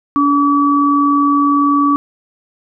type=tone pair together; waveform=sine; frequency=286.2 / 1145 Hz; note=D4 / D6; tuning=-45 / -44 cents; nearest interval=2 octaves; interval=2401 cents; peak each=-12 dBFS; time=0.16-1.96 s; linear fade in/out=0 ms; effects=none